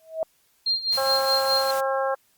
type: tone with exponential growth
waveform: sine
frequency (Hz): 643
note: E5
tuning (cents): -43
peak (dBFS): -19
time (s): 0-0.23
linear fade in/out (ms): 1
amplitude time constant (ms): 48
type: tone with tremolo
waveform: sine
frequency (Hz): 4195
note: C8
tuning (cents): +4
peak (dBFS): -19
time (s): 0.66-1.71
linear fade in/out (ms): 5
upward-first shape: sine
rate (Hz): 4.8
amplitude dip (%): 80
type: noise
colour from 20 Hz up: white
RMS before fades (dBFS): -36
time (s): 0.92-1.81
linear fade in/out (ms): 10
type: harmonic tone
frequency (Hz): 268.8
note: C4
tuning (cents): +47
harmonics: 2 / 3 / 4 / 5 / 6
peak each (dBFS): -24 / -28 / -30 / -32 / -34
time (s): 0.97-2.15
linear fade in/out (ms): 10
effects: white hiss -64 dBFS RMS until 2.37 s + Opus 48 kbps